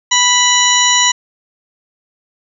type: harmonic tone with a mistuned harmonic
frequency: 987.8 Hz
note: B5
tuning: in tune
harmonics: 1 / 2 / 3 / 4 / 6 / 7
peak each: -16 / -16 / -16 / -16 / -16 / -16 dBFS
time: 0.11-1.12 s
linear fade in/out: 10 ms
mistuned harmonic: 6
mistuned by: -39 cents
effects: none